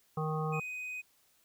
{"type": "harmonic tone", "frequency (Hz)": 155.8, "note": "D#3", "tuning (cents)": 3, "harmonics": [1, 3, 5, 7, 8], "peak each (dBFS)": [-33, -38, -40, -41, -42], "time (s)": [0.17, 0.6], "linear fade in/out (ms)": 5}
{"type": "tone", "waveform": "triangle", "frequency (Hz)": 2502, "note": "D#7", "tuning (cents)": 9, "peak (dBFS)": -36, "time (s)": [0.52, 1.02], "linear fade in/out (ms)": 20}
{"effects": ["white hiss -69 dBFS RMS until 1.44 s"]}